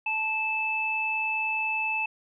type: tone pair together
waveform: sine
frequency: 876 / 2625 Hz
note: A5 / E7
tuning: -8 / -8 cents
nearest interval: octave + perfect fifth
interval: 1900 cents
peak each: -32 / -26 dBFS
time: 0.06-2.06 s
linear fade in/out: 5 ms
effects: none